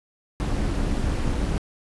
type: noise with amplitude modulation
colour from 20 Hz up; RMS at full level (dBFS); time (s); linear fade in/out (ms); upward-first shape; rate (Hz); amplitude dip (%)
brown; -21; 0.4-1.58; 0; sine; 242; 65
effects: resampled to 24000 Hz